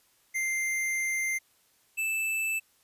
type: tone pair in turn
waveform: square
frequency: 2093 / 2637 Hz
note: C7 / E7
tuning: 0 / 0 cents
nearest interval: major third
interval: 400 cents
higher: second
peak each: -28 dBFS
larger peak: neither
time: 0.34-1.39 / 1.97-2.6 s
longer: first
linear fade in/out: 20 ms
effects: white hiss -66 dBFS RMS until 2.83 s + resampled to 32000 Hz